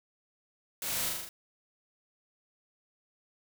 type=noise with echo; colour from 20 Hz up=white; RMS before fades=-36 dBFS; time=0.82-1.09 s; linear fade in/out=2 ms; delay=40 ms; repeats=5; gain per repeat=-2 dB; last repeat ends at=1.29 s; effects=none